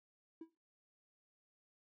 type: tone with exponential decay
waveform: triangle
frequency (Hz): 325.7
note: E4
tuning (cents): -21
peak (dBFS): -40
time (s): 0.41-0.5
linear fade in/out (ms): 5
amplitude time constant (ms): 19
effects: noise-tail reverb RT60 0.3 s tail -21 dB re dry + tanh soft clip ceiling -41 dBFS